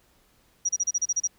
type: tone bursts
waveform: sine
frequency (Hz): 5760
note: F#8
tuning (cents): -47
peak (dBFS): -21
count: 9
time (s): 0.65-1.275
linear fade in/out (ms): 10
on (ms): 41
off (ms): 32
effects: pink hiss -63 dBFS RMS until 1.38 s